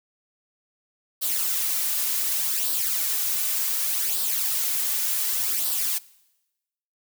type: noise with flanger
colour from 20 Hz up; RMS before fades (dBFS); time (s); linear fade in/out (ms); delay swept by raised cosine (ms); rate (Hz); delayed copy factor
blue; -25; 1.21-5.99; 20; 0.22 to 3.42; 0.67; +0.55
effects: noise-tail reverb RT60 1.0 s tail -22 dB re dry